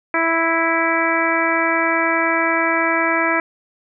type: harmonic tone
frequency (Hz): 329.6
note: E4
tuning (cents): 0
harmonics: 1 / 2 / 3 / 4 / 5 / 6 / 7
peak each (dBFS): -23 / -23 / -23 / -23 / -23 / -23 / -23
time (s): 0.14-3.4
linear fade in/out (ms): 2
effects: none